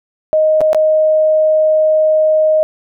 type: tone with dropouts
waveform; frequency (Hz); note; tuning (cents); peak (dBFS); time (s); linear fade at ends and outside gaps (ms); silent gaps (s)
sine; 623; D#5; +2; -8; 0.33-2.63; 0; 0.607-0.614 / 0.731-0.747
effects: none